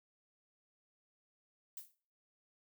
violet noise with exponential decay, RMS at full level -43 dBFS, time 1.77-1.95 s, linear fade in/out 1 ms, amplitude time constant 38 ms, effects noise-tail reverb RT60 0.4 s tail -18 dB re dry

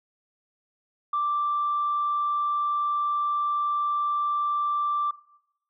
sine tone, 1174.7 Hz, D6, in tune, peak -22 dBFS, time 1.13-5.11 s, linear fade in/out 5 ms, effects noise-tail reverb RT60 0.8 s tail -19 dB re dry + tanh soft clip ceiling -18 dBFS

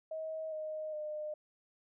sine tone with pitch steps, 635 / 620.9 / 607 Hz, D#5 / D#5 / D#5, +35 / -4 / -43 cents, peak -37 dBFS, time 0.11-1.34 s, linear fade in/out 5 ms, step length 410 ms, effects none

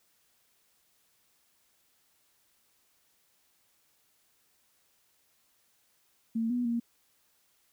sine tone with pitch steps, 226.8 / 244.7 / 234.5 Hz, A#3 / B3 / A#3, -47 / -16 / +11 cents, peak -27 dBFS, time 6.35-6.8 s, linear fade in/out 10 ms, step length 150 ms, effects white hiss -70 dBFS RMS until 7.72 s

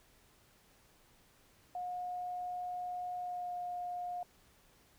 sine tone with pitch glide, 720 to 712.6 Hz, F#5 to F5, -47 to +35 cents, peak -37 dBFS, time 1.75-4.23 s, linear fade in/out 2 ms, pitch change -18 cents, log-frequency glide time 3.15-3.54 s, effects pink hiss -66 dBFS RMS until 4.98 s

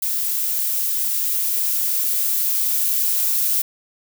violet noise with level ramp, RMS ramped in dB -22 to -19 dBFS, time 0.02-3.62 s, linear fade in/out 5 ms, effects none

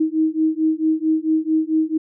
sine beating tone pair, 313.8 / 318.3 Hz, D#4 / D#4, +15 / +39 cents, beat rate 4.5 Hz, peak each -19 dBFS, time 0-1.98 s, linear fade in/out 10 ms, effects none

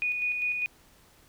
sine tone with tremolo, 2467 Hz, D#7, 15 cents flat, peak -25 dBFS, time 0.02-0.66 s, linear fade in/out 0 ms, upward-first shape square, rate 5 Hz, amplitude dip 35%, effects pink hiss -59 dBFS RMS until 1.28 s

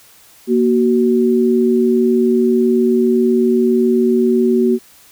sine tone pair together, 236.3 / 374.6 Hz, A#3 / F#4, +24 / +21 cents, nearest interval minor sixth, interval 797 cents, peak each -13 dBFS, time 0.47-4.79 s, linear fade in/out 50 ms, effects white hiss -46 dBFS RMS until 5.11 s

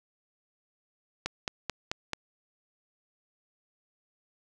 click train, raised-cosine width 0.2 ms, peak -13 dBFS, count 5, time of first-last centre 1.26-2.133 s, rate 4.58 Hz, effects none

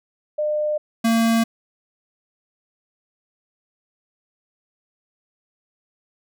sine / square tone pair in turn, 603 / 228 Hz, D5 / A#3, +46 / -38 cents, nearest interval octave + perfect fourth, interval 1684 cents, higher first, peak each -19 / -16 dBFS, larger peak second, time 0.38-0.78 / 1.04-1.44 s, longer neither, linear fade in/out 10 ms, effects none

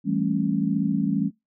sine chord, A dominant seventh, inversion second, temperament just, 165 / 198 / 220 / 275 Hz, E3 / G3 / A3 / C#4, +2 / +18 / 0 / -14 cents, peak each -28 / -25 / -27 / -26 dBFS, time 0.04-1.31 s, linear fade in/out 50 ms, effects noise-tail reverb RT60 0.2 s tail -24 dB re dry

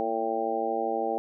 harmonic tone with a mistuned harmonic, 112.6 Hz, A2, 40 cents sharp, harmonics 2 / 3 / 4 / 5 / 6 / 7, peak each -39 / -34 / -32 / -33 / -34 / -30 dBFS, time 0-1.18 s, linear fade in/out 0 ms, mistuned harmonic 2, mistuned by +48 cents, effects none

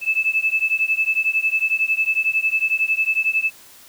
sine beating tone pair, 2614 / 2625 Hz, E7 / E7, -15 / -8 cents, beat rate 11 Hz, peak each -20 dBFS, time 0.01-3.51 s, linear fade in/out 50 ms, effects white hiss -46 dBFS RMS until 3.88 s

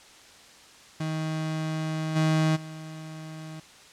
35% pulse tone with level steps, 157.6 Hz, D#3, 23 cents sharp, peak -26 / -19 / -36 dBFS, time 1-3.6 s, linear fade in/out 5 ms, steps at 2.15 / 2.55 s, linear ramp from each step 20 ms, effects white hiss -51 dBFS RMS until 3.92 s + low-pass 7000 Hz 12 dB/octave

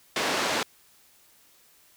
pink band-pass noise, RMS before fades -27 dBFS, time 0.16-0.63 s, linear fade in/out 2 ms, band 340 to 5800 Hz, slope 12 dB/octave, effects white hiss -59 dBFS RMS until 1.96 s

